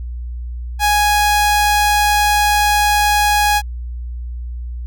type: tone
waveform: sawtooth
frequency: 830.6 Hz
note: G#5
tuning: in tune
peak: -8 dBFS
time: 0.79-3.62 s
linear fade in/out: 50 ms
effects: added 60 Hz sine -23 dBFS peak until 4.86 s